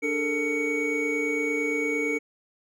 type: tone cluster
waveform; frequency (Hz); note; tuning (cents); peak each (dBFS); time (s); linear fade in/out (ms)
triangle; 293.4 / 424.5 / 453.3 / 2239; D4 / G#4 / A#4 / C#7; -2 / +38 / -48 / +17; -28 / -34 / -27 / -26; 0.02-2.19; 20
effects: none